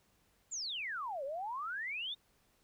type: exponential two-way sweep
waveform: sine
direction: down then up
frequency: 7490 to 525 to 3716 Hz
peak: -37 dBFS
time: 0.51-2.15 s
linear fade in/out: 20 ms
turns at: 1.24 s
effects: pink hiss -72 dBFS RMS until 2.63 s